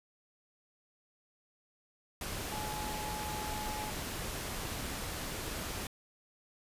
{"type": "tone in noise", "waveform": "sine", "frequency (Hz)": 850, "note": "G#5", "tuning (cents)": 40, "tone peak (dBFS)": -40, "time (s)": [2.52, 3.9], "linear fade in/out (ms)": 2, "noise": "pink", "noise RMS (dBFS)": -39, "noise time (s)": [2.21, 5.87], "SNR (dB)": -4, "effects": ["resampled to 32000 Hz"]}